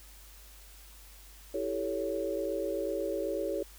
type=chord; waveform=sine; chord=A dominant seventh; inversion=second; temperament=equal with one note detuned; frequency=329.6 / 392 / 440 / 559.2 Hz; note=E4 / G4 / A4 / C#5; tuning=0 / 0 / 0 / +15 cents; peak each=-37 / -36 / -37 / -34 dBFS; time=1.54-3.63 s; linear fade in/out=5 ms; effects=added 50 Hz sine -52 dBFS peak until 3.78 s + white hiss -55 dBFS RMS until 3.78 s